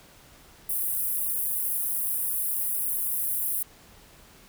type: high-pass noise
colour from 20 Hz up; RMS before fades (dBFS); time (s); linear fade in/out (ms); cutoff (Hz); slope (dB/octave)
pink; -28; 0.69-3.63; 5; 10000; 48
effects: pink hiss -53 dBFS RMS until 4.48 s